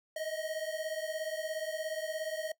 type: beating tone pair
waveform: square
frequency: 622.3 / 639.3 Hz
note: D#5 / D#5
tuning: 0 / +47 cents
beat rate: 17 Hz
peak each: -38 / -39 dBFS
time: 0.16-2.52 s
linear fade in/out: 5 ms
effects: noise-tail reverb RT60 0.1 s tail -20 dB re dry